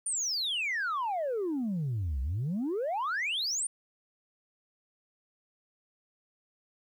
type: exponential two-way sweep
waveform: sine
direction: down then up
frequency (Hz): 9460 to 61.74 to 9460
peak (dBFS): -27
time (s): 0.06-3.67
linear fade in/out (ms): 5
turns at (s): 2.21
effects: tanh soft clip ceiling -27 dBFS + 11-bit